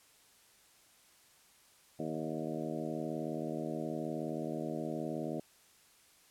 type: harmonic tone with a mistuned harmonic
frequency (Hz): 79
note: D#2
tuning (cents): +27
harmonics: 2 / 3 / 4 / 5 / 6 / 7 / 8 / 9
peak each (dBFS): -43 / -41 / -41 / -44 / -46 / -46 / -44 / -49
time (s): 1.99-5.4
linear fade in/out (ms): 5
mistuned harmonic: 7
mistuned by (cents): +39
effects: white hiss -64 dBFS RMS until 6.3 s + low-pass 12000 Hz 12 dB/octave